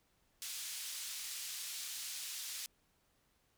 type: band-pass noise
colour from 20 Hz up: pink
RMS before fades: -44 dBFS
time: 0.42-2.66 s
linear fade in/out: 0 ms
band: 3700 to 13000 Hz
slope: 12 dB/octave
effects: pink hiss -75 dBFS RMS until 3.57 s